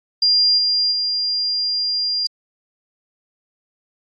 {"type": "tone with level steps", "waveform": "sine", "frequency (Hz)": 4800, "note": "D8", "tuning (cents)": 37, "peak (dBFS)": [-12, -15, -18], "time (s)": [0.22, 2.27], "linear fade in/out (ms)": 5, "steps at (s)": [0.57, 0.91], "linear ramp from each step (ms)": 20, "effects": ["AAC 32 kbps"]}